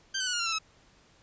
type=tone with pitch steps; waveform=10% pulse; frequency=1568 / 1518.1 / 1469.8 / 1423 / 1377.7 / 1333.8 / 1291.4 Hz; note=G6 / F#6 / F#6 / F6 / F6 / E6 / E6; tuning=0 / +44 / -12 / +32 / -24 / +20 / -36 cents; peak=-19 dBFS; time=0.14-0.588 s; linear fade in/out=10 ms; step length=64 ms; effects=pink hiss -61 dBFS RMS until 1.22 s + resampled to 16000 Hz